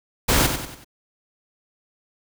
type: noise with echo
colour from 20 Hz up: pink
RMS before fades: -18 dBFS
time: 0.28-0.47 s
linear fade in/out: 10 ms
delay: 94 ms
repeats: 4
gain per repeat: -7 dB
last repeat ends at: 0.846 s
effects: none